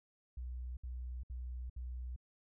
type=tone bursts; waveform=sine; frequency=61.9 Hz; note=B1; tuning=5 cents sharp; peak=-40 dBFS; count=4; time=0.37-2.162 s; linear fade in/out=5 ms; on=400 ms; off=64 ms; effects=none